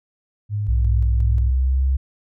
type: tone with tremolo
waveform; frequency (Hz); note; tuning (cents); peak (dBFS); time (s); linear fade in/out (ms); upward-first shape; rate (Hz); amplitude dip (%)
sine; 103.83; G#2; 0; -20; 0.49-1.53; 50; square; 2.8; 35
type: tone with pitch glide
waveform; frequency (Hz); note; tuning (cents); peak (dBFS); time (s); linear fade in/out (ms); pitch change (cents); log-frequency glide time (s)
sine; 61.5 to 66.3; B1 to C2; -7 to +23; -15; 0.68-1.97; 10; +130; 1.19-1.84
effects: none